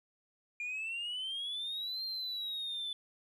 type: exponential two-way sweep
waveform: sine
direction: up then down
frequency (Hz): 2400 to 4200 to 3483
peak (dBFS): -34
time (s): 0.6-2.93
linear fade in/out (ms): 2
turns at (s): 2.04
effects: tanh soft clip ceiling -34 dBFS + 12-bit